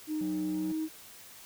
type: tone with pitch glide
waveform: sine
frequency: 308.4 to 315.1 Hz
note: D#4 to D#4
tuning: -15 to +22 cents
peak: -29 dBFS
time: 0.07-0.89 s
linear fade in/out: 50 ms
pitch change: +37 cents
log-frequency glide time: 0.51-0.71 s
type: tone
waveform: triangle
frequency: 185 Hz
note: F#3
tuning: in tune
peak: -34 dBFS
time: 0.21-0.72 s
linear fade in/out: 2 ms
effects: tanh soft clip ceiling -25 dBFS + white hiss -51 dBFS RMS until 1.45 s